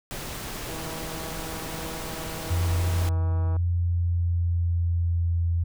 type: noise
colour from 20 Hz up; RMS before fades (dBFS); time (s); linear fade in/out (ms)
pink; -35; 0.11-3.09; 0
type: click train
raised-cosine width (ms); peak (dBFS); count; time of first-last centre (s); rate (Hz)
1; -26; 464; 0.69-3.566; 161
type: tone with pitch glide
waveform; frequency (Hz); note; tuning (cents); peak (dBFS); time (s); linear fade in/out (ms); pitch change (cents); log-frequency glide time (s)
sine; 87.31 to 84.92; F2 to F2; 0 to -48; -21; 2.5-5.64; 10; -48; 3.33-5.46
effects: none